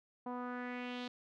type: tone with low-pass filter sweep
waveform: sawtooth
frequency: 246.9 Hz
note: B3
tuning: in tune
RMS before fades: -42 dBFS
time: 0.26-1.08 s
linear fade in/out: 5 ms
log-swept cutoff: 910 to 4000 Hz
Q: 2.9
effects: none